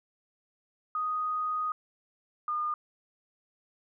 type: tone pair in turn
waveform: sine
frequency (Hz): 1244.5 / 1216.1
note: D#6 / D#6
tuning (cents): 0 / -40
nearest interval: unison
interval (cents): 40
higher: first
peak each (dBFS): -28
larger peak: neither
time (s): 0.95-1.72 / 2.48-2.74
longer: first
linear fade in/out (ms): 2
effects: none